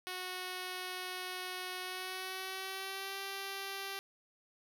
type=tone with pitch glide; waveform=5% pulse; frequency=367.2 to 391.3 Hz; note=F#4 to G4; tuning=-13 to -3 cents; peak=-28 dBFS; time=0.07-3.99 s; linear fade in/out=0 ms; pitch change=+110 cents; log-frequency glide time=1.81-3.19 s; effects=none